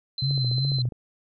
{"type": "tone with tremolo", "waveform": "sine", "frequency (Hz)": 4076, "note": "C8", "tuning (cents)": -46, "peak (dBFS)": -26, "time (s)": [0.18, 0.82], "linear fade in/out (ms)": 2, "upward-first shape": "triangle", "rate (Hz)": 18, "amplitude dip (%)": 40}
{"type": "tone with vibrato", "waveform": "sine", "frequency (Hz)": 130.2, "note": "C3", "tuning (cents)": -8, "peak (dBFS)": -22, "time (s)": [0.22, 0.89], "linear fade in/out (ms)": 5, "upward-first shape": "sine", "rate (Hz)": 2.7, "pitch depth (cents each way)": 110}
{"type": "click train", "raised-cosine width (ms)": 2, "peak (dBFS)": -26, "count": 10, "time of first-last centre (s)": [0.31, 0.922], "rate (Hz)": 14.7}
{"effects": []}